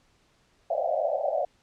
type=band-pass noise; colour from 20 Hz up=pink; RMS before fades=-27 dBFS; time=0.7-1.45 s; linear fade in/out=5 ms; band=540 to 750 Hz; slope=96 dB/octave; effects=pink hiss -65 dBFS RMS until 1.62 s + low-pass 7000 Hz 12 dB/octave